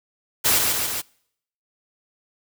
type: noise with echo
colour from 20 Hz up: white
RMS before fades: -18 dBFS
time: 0.44-0.6 s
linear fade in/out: 20 ms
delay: 140 ms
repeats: 3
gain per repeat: -3 dB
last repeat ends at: 1.02 s
effects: noise-tail reverb RT60 0.7 s tail -26 dB re dry